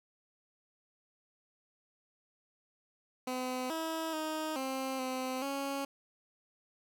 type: tone with pitch steps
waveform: 15% pulse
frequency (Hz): 254.5 / 322.9 / 312.4 / 264.5 / 258.4 / 276.6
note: C4 / E4 / D#4 / C4 / C4 / C#4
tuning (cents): -48 / -36 / +7 / +19 / -21 / -4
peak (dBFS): -28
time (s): 3.27-5.85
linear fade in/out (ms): 5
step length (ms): 430
effects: none